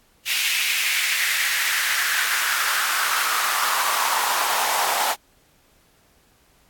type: noise with high-pass filter sweep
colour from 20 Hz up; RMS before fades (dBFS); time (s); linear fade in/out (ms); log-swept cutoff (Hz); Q
pink; -22; 0.25-5.16; 50; 2600 to 780; 3
effects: pink hiss -59 dBFS RMS until 6.69 s + AAC 64 kbps